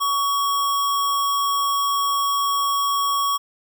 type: tone with sample-and-hold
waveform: sine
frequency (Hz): 1126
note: C#6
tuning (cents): +27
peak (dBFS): -18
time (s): 0-3.38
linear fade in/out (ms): 20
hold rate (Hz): 4410
effects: none